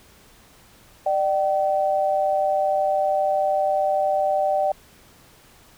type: tone pair together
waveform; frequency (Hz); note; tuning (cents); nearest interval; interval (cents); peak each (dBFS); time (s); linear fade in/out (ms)
sine; 598.4 / 768; D5 / G5; +32 / -36; major third; 432; -21 / -21; 1.06-4.72; 5
effects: pink hiss -52 dBFS RMS until 5.77 s